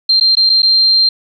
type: tone with dropouts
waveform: sine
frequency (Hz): 4168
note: C8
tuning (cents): -7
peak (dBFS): -7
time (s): 0.09-1.09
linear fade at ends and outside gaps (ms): 5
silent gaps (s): 0.199-0.209 / 0.353-0.369 / 0.495-0.498 / 0.621-0.629
effects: none